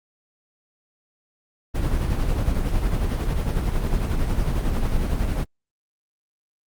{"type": "noise with tremolo", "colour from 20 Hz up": "brown", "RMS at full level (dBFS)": -20, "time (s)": [1.74, 5.45], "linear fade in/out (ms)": 20, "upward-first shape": "sine", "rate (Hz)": 11, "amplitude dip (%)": 40, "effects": ["Opus 24 kbps"]}